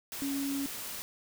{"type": "tone in noise", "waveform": "sine", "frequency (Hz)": 277.2, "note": "C#4", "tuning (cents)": 0, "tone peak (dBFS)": -31, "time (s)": [0.22, 0.66], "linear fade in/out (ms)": 0, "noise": "white", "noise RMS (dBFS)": -40, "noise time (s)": [0.12, 1.02], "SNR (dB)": 6, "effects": []}